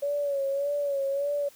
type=tone with vibrato; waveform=sine; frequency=563 Hz; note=C#5; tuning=27 cents sharp; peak=-25 dBFS; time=0.02-1.49 s; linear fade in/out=10 ms; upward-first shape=sine; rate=1.7 Hz; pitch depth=51 cents each way; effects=white hiss -55 dBFS RMS until 1.55 s